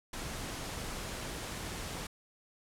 pink noise, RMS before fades -40 dBFS, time 0.13-2.07 s, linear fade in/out 5 ms, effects low-pass 11000 Hz 12 dB/octave

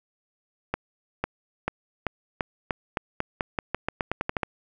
accelerating click train, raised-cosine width 0.5 ms, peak -10 dBFS, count 18, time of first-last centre 0.74-4.432 s, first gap 500 ms, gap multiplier 0.88, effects none

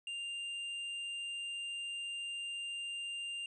sine tone with tanh clipping, 2794 Hz, F7, in tune, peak -40 dBFS, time 0.07-3.46 s, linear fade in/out 2 ms, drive 8 dB, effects resampled to 22050 Hz

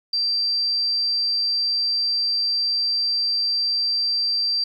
sine tone, 4699 Hz, D8, in tune, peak -19 dBFS, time 0.13-4.64 s, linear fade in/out 5 ms, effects 9-bit

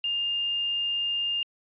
sine tone with quantisation, 2812 Hz, F7, 11 cents sharp, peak -25 dBFS, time 0.04-1.43 s, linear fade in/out 2 ms, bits 8, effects resampled to 8000 Hz

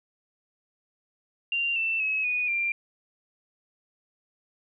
sine tone with pitch steps, 2776 / 2671 / 2569 / 2472 / 2378 Hz, F7 / E7 / E7 / D#7 / D7, -11 / +22 / -45 / -12 / +21 cents, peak -24 dBFS, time 1.52-2.72 s, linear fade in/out 2 ms, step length 240 ms, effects none

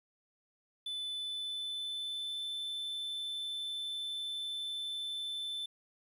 triangle tone with pitch glide, 3500 to 3528 Hz, A7 to A7, -10 to +4 cents, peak -35 dBFS, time 0.86-5.66 s, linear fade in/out 5 ms, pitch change +14 cents, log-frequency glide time 1.15-2.45 s, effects 11-bit

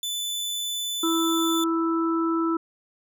sawtooth tone, 3501 Hz, A7, 9 cents flat, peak -24 dBFS, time 0.03-1.64 s, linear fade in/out 2 ms
harmonic tone, 329.6 Hz, E4, in tune, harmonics 1 / 3 / 4, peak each -22 / -35 / -28 dBFS, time 1.03-2.57 s, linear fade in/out 5 ms
effects none

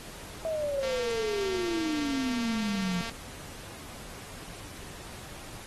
sine exponential sweep, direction down, 654 to 174.61 Hz, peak -28 dBFS, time 0.45-3.01 s, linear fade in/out 0 ms
click train, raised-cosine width 0.2 ms, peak -22 dBFS, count 520, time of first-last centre 0.83-3.096 s, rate 229 Hz
effects pink hiss -45 dBFS RMS until 5.66 s + AAC 32 kbps

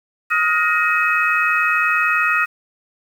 sine tone cluster, 1258 / 1427 / 1869 / 2542 Hz, D#6 / F6 / A#6 / D#7, +19 / +37 / +4 / +36 cents, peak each -20 dBFS, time 0.3-2.46 s, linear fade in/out 20 ms, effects 7-bit

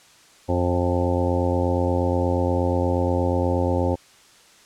harmonic tone with a mistuned harmonic, 88.4 Hz, F2, 22 cents sharp, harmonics 1 / 2 / 3 / 4 / 5 / 6 / 7 / 8 / 9 / 10, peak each -23 / -32 / -26 / -28 / -31 / -25 / -37 / -37 / -32 / -32 dBFS, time 0.48-3.96 s, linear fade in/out 20 ms, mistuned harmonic 7, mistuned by -17 cents, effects white hiss -52 dBFS RMS until 4.65 s + low-pass 8000 Hz 12 dB/octave

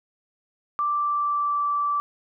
sine tone with pitch glide, 1174.7 to 1162.5 Hz, D6 to D6, 0 to -18 cents, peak -21 dBFS, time 0.79-2 s, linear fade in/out 0 ms, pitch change -18 cents, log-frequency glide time 0.9-1.67 s, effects none

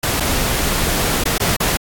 pink noise with dropouts, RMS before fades -18 dBFS, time 0.03-1.77 s, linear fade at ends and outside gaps 5 ms, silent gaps 0.2-0.204 / 1.239-1.254 / 1.381-1.4 / 1.566-1.602 s, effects AAC 64 kbps

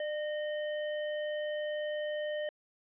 sine tone with sample-and-hold, 601 Hz, D5, 40 cents sharp, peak -32 dBFS, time 0-2.49 s, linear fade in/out 2 ms, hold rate 2450 Hz, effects resampled to 8000 Hz

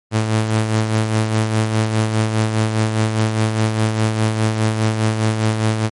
sawtooth tone with tremolo, 109.7 Hz, A2, 5 cents flat, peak -9 dBFS, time 0.11-5.9 s, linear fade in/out 50 ms, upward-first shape sine, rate 4.9 Hz, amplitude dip 50%, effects MP3 48 kbps

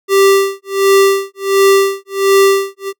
square tone with tremolo, 392 Hz, G4, in tune, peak -6 dBFS, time 0.08-2.93 s, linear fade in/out 50 ms, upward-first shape sine, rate 1.4 Hz, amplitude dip 100%, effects noise-tail reverb RT60 0.1 s tail -24 dB re dry

